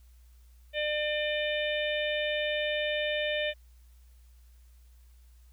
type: harmonic tone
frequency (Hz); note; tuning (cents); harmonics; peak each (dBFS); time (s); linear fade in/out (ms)
600; D5; +37; 1 / 3 / 4 / 5 / 6; -30 / -35 / -36 / -37 / -38; 0.73-3.54; 50
effects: added 60 Hz sine -53 dBFS peak until 5.52 s + white hiss -69 dBFS RMS until 5.52 s

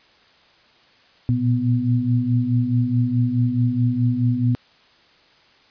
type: tone cluster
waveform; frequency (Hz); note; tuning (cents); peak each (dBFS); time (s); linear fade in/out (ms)
sine; 116.9 / 121.6 / 248.2; A#2 / B2 / B3; +5 / -26 / +9; -21; 1.29-4.55; 0
effects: white hiss -54 dBFS RMS until 5.7 s + resampled to 11025 Hz

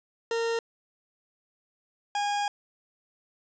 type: tone pair in turn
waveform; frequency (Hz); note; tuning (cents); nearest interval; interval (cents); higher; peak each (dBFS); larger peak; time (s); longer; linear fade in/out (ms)
40% pulse; 460.3 / 818.6; A#4 / G#5; -22 / -25; minor seventh; 997; second; -25; neither; 0.31-0.59 / 2.15-2.48; second; 2
effects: resampled to 16000 Hz + 10-bit

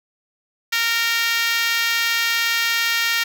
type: tone with high-pass filter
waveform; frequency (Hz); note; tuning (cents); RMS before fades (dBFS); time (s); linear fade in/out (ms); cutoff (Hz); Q
5% pulse; 462.6; A#4; -13; -20; 0.72-3.24; 10; 1700; 2
effects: 7-bit

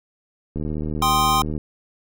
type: click train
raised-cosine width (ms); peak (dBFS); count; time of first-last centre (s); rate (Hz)
3; -15; 79; 0.56-1.578; 76.6
type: chord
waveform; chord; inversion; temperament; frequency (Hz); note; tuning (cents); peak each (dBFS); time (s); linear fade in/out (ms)
square; C minor; second; equal; 784 / 1046.5 / 1244.5; G5 / C6 / Eb6; 0 / 0 / 0; -23 / -20 / -23; 1.02-1.42; 2
effects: none

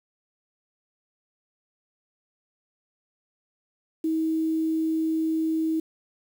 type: tone with quantisation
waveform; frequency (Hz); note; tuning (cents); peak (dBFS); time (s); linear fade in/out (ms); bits
sine; 320; D#4; +49; -22; 4.04-5.8; 5; 8
effects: none

